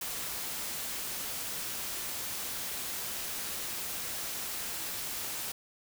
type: noise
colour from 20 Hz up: white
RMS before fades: -37 dBFS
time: 0.01-5.52 s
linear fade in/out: 5 ms
effects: none